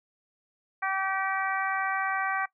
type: harmonic tone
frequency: 385.3 Hz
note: G4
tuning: 30 cents flat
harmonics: 2 / 3 / 4 / 5 / 6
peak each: -31 / -31 / -32 / -34 / -38 dBFS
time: 0.82-2.46 s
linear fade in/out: 10 ms
effects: noise-tail reverb RT60 0.1 s tail -20 dB re dry